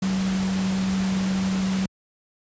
sine tone in noise, 190 Hz, F#3, 46 cents sharp, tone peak -21 dBFS, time 0.02-1.86 s, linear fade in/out 5 ms, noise pink, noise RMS -32 dBFS, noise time 0.02-1.86 s, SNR +8 dB, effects high-pass 60 Hz 12 dB/octave + resampled to 16000 Hz

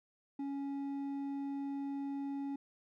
sine tone with hard clipping, 278.4 Hz, C#4, 8 cents sharp, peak -38 dBFS, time 0.39-2.56 s, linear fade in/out 5 ms, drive 5 dB, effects none

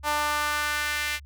sawtooth tone with high-pass filter sweep, 297 Hz, D4, 20 cents sharp, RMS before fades -27 dBFS, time 0.03-1.2 s, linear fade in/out 50 ms, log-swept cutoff 890 to 2100 Hz, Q 2.1, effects added 71 Hz sine -43 dBFS peak until 1.25 s

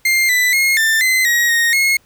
40% pulse tone with pitch steps, 2108 / 1992 / 2150 / 1784 / 2049 / 1895 / 1863 / 2163 Hz, C7 / B6 / C7 / A6 / C7 / A#6 / A#6 / C#7, +12 / +14 / +47 / +23 / -37 / +28 / -2 / -43 cents, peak -11 dBFS, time 0.05-1.97 s, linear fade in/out 5 ms, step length 240 ms, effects pink hiss -55 dBFS RMS until 2.05 s

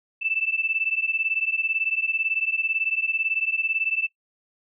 sine beating tone pair, 2637 / 2655 Hz, E7 / E7, 0 / +12 cents, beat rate 18 Hz, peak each -25 dBFS, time 0.21-4.08 s, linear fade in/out 20 ms, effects noise-tail reverb RT60 0.1 s tail -20 dB re dry

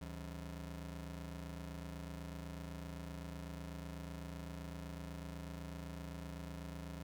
30% pulse ring-modulated tone, 116.54 Hz, A#2, in tune, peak -39 dBFS, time 0.01-7.03 s, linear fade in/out 5 ms, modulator 44.3 Hz, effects none

